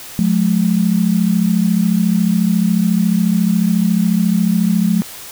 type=tone pair together; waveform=sine; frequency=180 / 214.1 Hz; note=F#3 / A3; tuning=-47 / -47 cents; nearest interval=minor third; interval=300 cents; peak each=-14 / -14 dBFS; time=0.19-5.02 s; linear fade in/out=0 ms; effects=white hiss -33 dBFS RMS until 5.31 s